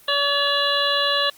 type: harmonic tone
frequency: 570 Hz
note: C#5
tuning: 48 cents sharp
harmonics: 1 / 2 / 3 / 5 / 6 / 7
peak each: -25 / -25 / -25 / -25 / -25 / -25 dBFS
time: 0.08-1.3 s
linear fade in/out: 5 ms
effects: white hiss -50 dBFS RMS until 1.37 s + Opus 32 kbps